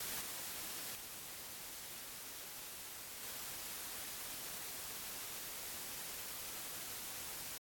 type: noise with level steps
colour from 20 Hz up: white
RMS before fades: -42 / -45 / -49 / -46 dBFS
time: 0-7.58 s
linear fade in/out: 5 ms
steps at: 0.21 / 0.95 / 3.23 s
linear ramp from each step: 2 ms
effects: AAC 64 kbps